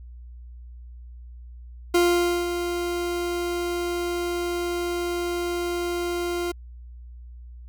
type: tone with ADSR envelope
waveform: 40% pulse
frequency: 349.2 Hz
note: F4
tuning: in tune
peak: -15 dBFS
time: 1.94-6.52 s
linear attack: 8 ms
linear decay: 510 ms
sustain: -9 dB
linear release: 9 ms
effects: added 60 Hz sine -39 dBFS peak until 7.68 s